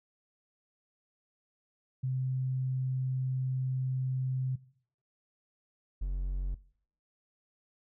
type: tone pair in turn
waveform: sine / triangle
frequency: 130 / 45.79 Hz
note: C3 / F#1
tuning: -11 / -17 cents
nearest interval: octave + tritone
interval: 1806 cents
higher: first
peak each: -29 / -28 dBFS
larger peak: second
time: 2.03-4.56 / 6.01-6.55 s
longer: first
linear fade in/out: 10 ms
effects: noise-tail reverb RT60 0.6 s tail -20 dB re dry